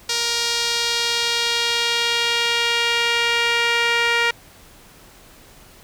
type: tone with band-pass filter sweep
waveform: sawtooth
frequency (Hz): 469.5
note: A#4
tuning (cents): +12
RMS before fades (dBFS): -20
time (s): 0.09-4.31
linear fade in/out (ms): 5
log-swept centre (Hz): 4900 to 2200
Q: 1.6
effects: pink hiss -47 dBFS RMS until 5.83 s